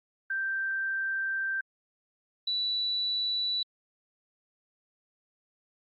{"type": "tone pair in turn", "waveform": "sine", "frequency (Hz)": [1568, 3951], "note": ["G6", "B7"], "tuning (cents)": [0, 0], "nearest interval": "octave + major third", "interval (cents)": 1600, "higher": "second", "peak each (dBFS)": [-28, -27], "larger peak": "second", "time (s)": [[0.3, 1.61], [2.47, 3.63]], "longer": "first", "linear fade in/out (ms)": 5, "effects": ["Opus 32 kbps"]}